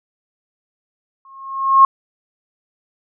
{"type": "tone with exponential growth", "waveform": "sine", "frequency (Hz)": 1080, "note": "C#6", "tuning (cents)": -45, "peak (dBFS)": -3, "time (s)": [1.25, 1.85], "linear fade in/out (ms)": 2, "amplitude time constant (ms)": 130, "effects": []}